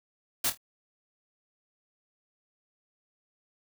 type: noise with echo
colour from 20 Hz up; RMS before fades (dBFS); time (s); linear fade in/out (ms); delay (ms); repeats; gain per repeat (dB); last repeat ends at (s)
white; -27; 0.44-0.5; 5; 25; 3; -10; 0.575
effects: none